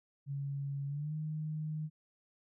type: tone with pitch glide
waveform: sine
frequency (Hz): 140 to 154.45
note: C#3 to D#3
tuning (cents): +18 to -12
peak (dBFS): -35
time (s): 0.26-1.9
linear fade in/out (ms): 50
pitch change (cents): +170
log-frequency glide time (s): 0.87-1.14
effects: none